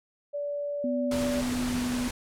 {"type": "tone", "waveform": "sine", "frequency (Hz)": 578, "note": "D5", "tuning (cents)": -28, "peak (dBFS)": -29, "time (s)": [0.33, 1.42], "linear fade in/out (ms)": 20}
{"type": "tone with pitch glide", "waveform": "sine", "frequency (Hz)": [250, 247], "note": ["B3", "B3"], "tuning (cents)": [21, 0], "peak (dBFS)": -27, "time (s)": [0.84, 2.08], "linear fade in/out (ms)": 2, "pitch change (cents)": -21, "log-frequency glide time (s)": [1.05, 1.78]}
{"type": "low-pass noise", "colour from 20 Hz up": "pink", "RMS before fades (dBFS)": -35, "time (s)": [1.11, 2.11], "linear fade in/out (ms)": 5, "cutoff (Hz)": 11000, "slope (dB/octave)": 24}
{"effects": []}